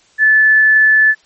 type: tone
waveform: sine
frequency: 1740 Hz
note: A6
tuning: 20 cents flat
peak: -6 dBFS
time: 0.18-1.15 s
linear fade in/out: 50 ms
effects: white hiss -51 dBFS RMS until 1.25 s + MP3 32 kbps